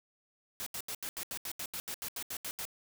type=noise bursts; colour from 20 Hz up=white; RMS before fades=-39 dBFS; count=15; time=0.6-2.652 s; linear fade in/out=0 ms; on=64 ms; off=78 ms; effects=none